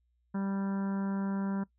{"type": "harmonic tone", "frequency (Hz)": 196, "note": "G3", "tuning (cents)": 0, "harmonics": [1, 2, 3, 4, 5, 6, 7, 8, 9], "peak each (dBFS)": [-30, -45, -47, -50, -46, -56, -49, -52, -59], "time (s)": [0.34, 1.64], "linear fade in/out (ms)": 10, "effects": ["noise-tail reverb RT60 0.1 s tail -20 dB re dry", "added 60 Hz sine -70 dBFS peak until 1.78 s"]}